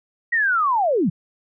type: linear sweep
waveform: sine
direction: down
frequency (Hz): 1922 to 138.59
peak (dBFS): -16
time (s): 0.32-1.1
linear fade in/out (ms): 10
effects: none